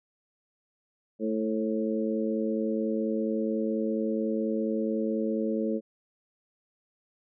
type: harmonic tone with a mistuned harmonic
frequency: 110 Hz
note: A2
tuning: in tune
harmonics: 2 / 3 / 4 / 5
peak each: -29 / -32 / -32 / -34 dBFS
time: 1.19-5.81 s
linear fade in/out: 50 ms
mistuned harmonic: 5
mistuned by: -18 cents
effects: none